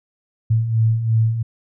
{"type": "beating tone pair", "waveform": "sine", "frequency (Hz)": [110, 112.9], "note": ["A2", "A2"], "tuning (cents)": [0, 45], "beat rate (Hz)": 2.9, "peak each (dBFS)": [-22, -15], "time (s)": [0.5, 1.43], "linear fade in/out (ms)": 10, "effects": []}